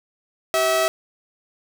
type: tone pair together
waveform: sawtooth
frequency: 382.6 / 648.3 Hz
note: G4 / E5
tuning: -42 / -29 cents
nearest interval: major sixth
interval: 913 cents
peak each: -22 / -14 dBFS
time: 0.54-0.88 s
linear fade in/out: 0 ms
effects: none